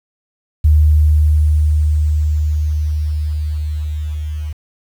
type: tone with level ramp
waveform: sine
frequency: 76.1 Hz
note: D#2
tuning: 38 cents flat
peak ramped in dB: -6 to -20 dBFS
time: 0.64-4.53 s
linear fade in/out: 10 ms
effects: 7-bit